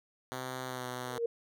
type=tone with pitch glide; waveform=5% pulse; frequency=128.6 to 125.37 Hz; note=C3 to B2; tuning=-30 to +26 cents; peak=-26 dBFS; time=0.32-1.18 s; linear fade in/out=0 ms; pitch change=-44 cents; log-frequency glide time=0.67-0.86 s
type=tone with exponential growth; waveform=sine; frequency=466.2 Hz; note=A#4; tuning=in tune; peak=-25 dBFS; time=1.02-1.26 s; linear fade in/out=5 ms; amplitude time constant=52 ms
effects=none